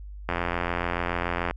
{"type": "click train", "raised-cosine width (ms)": 0.5, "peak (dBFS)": -11, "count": 107, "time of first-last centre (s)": [0.29, 1.51], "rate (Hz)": 86.9, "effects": ["added 50 Hz sine -37 dBFS peak until 1.56 s"]}